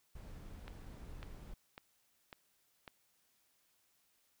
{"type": "noise", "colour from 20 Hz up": "brown", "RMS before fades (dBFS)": -50, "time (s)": [0.15, 1.54], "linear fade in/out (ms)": 5}
{"type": "click train", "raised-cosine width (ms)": 0.3, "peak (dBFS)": -32, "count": 5, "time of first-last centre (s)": [0.68, 2.878], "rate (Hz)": 1.82}
{"effects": ["white hiss -75 dBFS RMS until 4.4 s"]}